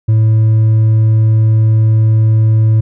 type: tone with hard clipping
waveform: sine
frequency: 110 Hz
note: A2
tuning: in tune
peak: -7 dBFS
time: 0.08-2.81 s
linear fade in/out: 10 ms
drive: 2 dB
effects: none